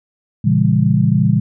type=chord; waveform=sine; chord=A# diminished seventh; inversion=none; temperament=just; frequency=116.54 / 139.85 / 167.82 / 201.4 Hz; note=A#2 / C#3 / E3 / G3; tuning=0 / +16 / +31 / +47 cents; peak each=-16 dBFS; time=0.44-1.4 s; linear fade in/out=10 ms; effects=none